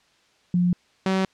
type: tone pair in turn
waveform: sine / sawtooth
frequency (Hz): 177.4 / 190.08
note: F3 / F#3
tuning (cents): +27 / +47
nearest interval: minor second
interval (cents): 120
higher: second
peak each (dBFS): -17 / -16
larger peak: second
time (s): 0.54-0.73 / 1.06-1.25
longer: neither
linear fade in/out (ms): 2
effects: white hiss -61 dBFS RMS until 1.33 s + low-pass 5000 Hz 12 dB/octave